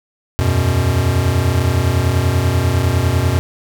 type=chord; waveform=square; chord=E suspended second; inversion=none; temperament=equal; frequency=82.41 / 92.5 / 123.47 Hz; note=E2 / F#2 / B2; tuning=0 / 0 / 0 cents; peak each=-20 / -17 / -18 dBFS; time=0.39-3.39 s; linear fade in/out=0 ms; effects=none